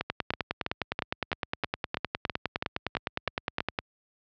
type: two click trains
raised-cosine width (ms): 0.3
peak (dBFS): -11 / -12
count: 37 / 12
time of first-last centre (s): 0.1-3.789 / 0.01-3.605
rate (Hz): 9.76 / 3.06
effects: high-pass 60 Hz 12 dB/octave + low-pass 4000 Hz 12 dB/octave